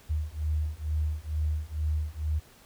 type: beating tone pair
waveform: sine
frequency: 75.6 / 77.8 Hz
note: D#2 / D#2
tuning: -49 / 0 cents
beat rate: 2.2 Hz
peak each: -30 dBFS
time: 0.09-2.4 s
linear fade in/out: 20 ms
effects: pink hiss -56 dBFS RMS until 2.65 s